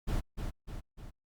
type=noise with echo; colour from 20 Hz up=brown; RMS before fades=-30 dBFS; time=0.07-0.21 s; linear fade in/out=20 ms; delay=300 ms; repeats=3; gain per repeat=-5 dB; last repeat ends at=1.11 s; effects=Opus 48 kbps